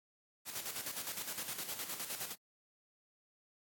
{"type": "noise with tremolo", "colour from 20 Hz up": "white", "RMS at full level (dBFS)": -40, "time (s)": [0.45, 2.36], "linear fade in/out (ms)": 50, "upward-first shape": "square", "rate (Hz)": 9.7, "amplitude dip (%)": 55, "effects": ["high-pass 100 Hz 12 dB/octave", "AAC 64 kbps"]}